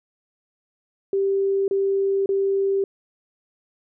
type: tone bursts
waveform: sine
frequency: 392 Hz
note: G4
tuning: in tune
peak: -18 dBFS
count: 3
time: 1.13-2.84 s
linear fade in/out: 2 ms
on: 550 ms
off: 30 ms
effects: none